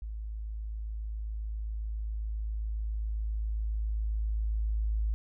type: tone with level ramp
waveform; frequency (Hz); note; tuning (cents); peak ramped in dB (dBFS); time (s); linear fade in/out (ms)
sine; 53.7; A1; -41; -35 to -26; 0.02-5.14; 0
effects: none